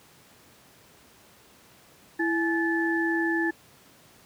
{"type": "tone cluster", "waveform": "sine", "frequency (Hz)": [332.1, 846, 1743], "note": ["E4", "G#5", "A6"], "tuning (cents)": [13, 32, -17], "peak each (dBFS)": [-25, -34, -27], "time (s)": [2.19, 3.51], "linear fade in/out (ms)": 10, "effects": ["pink hiss -55 dBFS RMS until 4.25 s", "high-pass 100 Hz 12 dB/octave"]}